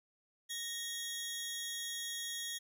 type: tone pair together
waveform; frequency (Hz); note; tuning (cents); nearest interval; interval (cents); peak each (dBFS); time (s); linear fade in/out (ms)
20% pulse; 1864.7 / 3325; A#6 / G#7; 0 / +1; minor seventh; 1001; -39 / -35; 0.49-2.59; 20
effects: none